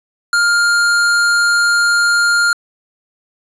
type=tone; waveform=square; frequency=1406 Hz; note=F6; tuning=11 cents sharp; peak=-11 dBFS; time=0.33-2.53 s; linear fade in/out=2 ms; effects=resampled to 22050 Hz + 7-bit